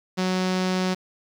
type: tone with low-pass filter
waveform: sawtooth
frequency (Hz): 185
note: F#3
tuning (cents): 0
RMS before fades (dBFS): -24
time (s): 0.17-0.95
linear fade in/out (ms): 20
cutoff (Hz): 5300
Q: 1.6
effects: 8-bit